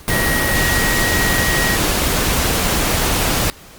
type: tone in noise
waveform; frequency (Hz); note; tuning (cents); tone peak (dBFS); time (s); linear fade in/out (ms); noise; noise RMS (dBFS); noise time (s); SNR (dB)
sine; 1898; A#6; +31; -19; 0.1-1.76; 0; pink; -17; 0.08-3.5; -5
effects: pink hiss -41 dBFS RMS until 3.78 s + Opus 48 kbps